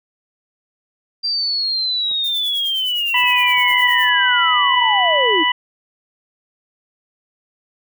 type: linear sweep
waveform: sine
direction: down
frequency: 4736 to 293.7 Hz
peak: -17 dBFS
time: 1.23-5.44 s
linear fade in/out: 20 ms
type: clicks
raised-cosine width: 1 ms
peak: -27 dBFS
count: 4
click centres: 2.114 / 3.238 / 3.58 / 3.714 s
type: noise with tremolo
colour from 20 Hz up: violet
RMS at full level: -33 dBFS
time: 2.24-4.09 s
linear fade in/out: 0 ms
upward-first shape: sine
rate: 9.7 Hz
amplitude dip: 80%
type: harmonic tone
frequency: 987.8 Hz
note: B5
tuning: in tune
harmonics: 1 / 2 / 3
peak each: -18 / -18 / -18 dBFS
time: 3.14-5.52 s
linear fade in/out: 5 ms
effects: none